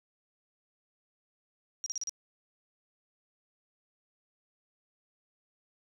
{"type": "tone bursts", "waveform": "sine", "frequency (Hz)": 5700, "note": "F8", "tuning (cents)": 34, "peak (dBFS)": -32, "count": 5, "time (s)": [1.84, 2.094], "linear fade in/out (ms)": 0, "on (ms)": 22, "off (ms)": 36, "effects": []}